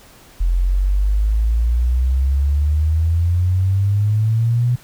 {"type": "exponential sweep", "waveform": "sine", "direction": "up", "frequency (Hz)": [42.44, 124.1], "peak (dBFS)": -13, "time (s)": [0.4, 4.76], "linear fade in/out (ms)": 10, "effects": ["pink hiss -46 dBFS RMS until 4.83 s"]}